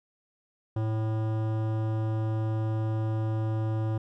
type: tone with hard clipping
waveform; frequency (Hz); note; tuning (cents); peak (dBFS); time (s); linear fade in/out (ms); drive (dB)
sine; 109.9; A2; -2; -28; 0.76-3.98; 5; 16
effects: none